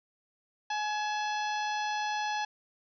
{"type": "harmonic tone with a mistuned harmonic", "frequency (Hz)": 843, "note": "G#5", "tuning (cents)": 26, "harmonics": [1, 2, 3, 4, 5, 6, 7], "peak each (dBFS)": [-31, -37, -41, -43, -45, -47, -48], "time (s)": [0.7, 2.45], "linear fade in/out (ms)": 5, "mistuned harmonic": 3, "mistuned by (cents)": 69, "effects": []}